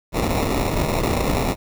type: noise with sample-and-hold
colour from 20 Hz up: pink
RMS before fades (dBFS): -21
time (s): 0.12-1.56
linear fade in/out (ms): 50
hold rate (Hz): 1575
effects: none